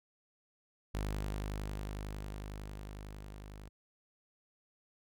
sawtooth tone with level ramp, 51 Hz, G#1, 31 cents flat, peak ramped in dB -30 to -44 dBFS, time 0.94-3.69 s, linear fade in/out 10 ms, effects none

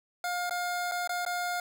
25% pulse tone with dropouts, 710 Hz, F5, 28 cents sharp, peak -26 dBFS, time 0.24-1.6 s, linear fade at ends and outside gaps 2 ms, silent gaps 0.496-0.508 / 0.914-0.919 / 1.075-1.093 / 1.251-1.263 s, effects none

